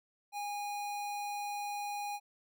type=tone; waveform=square; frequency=820 Hz; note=G#5; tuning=22 cents flat; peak=-37 dBFS; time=0.32-2.2 s; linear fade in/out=50 ms; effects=none